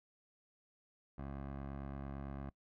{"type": "tone with low-pass filter", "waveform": "15% pulse", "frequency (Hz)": 68.9, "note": "C#2", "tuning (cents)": -10, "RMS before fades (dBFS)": -45, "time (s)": [1.18, 2.5], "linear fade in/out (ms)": 5, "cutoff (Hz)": 1300, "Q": 0.9, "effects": ["noise-tail reverb RT60 0.1 s tail -22 dB re dry"]}